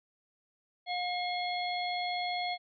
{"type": "harmonic tone with a mistuned harmonic", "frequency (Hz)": 715, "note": "F5", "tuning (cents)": 41, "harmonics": [1, 3, 5, 6], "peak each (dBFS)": [-33, -38, -40, -41], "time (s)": [0.86, 2.58], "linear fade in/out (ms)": 50, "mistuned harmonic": 5, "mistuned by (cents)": -110, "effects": []}